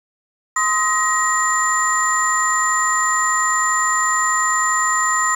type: tone cluster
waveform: sine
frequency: 1043 / 1262 / 1892 / 7170 Hz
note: C6 / D#6 / A#6 / A8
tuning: -6 / +24 / +25 / +32 cents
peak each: -20 dBFS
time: 0.56-5.35 s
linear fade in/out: 5 ms
effects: tanh soft clip ceiling -7 dBFS + 7-bit